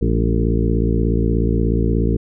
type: harmonic tone with a mistuned harmonic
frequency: 56.7 Hz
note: A#1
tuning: 47 cents flat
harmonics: 1 / 2 / 3 / 4 / 5 / 6 / 7 / 8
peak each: -18 / -21 / -23 / -24 / -25 / -26 / -26 / -27 dBFS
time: 0.01-2.17 s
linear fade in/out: 10 ms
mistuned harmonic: 4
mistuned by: -68 cents
effects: none